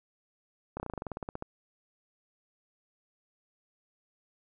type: slowing click train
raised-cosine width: 1 ms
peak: -22 dBFS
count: 15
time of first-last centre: 0.77-1.424 s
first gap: 29 ms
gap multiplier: 1.07
effects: none